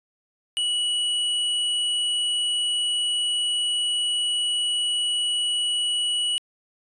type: tone with hard clipping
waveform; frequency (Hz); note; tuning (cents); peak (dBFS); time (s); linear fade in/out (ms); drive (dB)
sine; 2935; F#7; -15; -23; 0.57-6.38; 0; 12
effects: resampled to 24000 Hz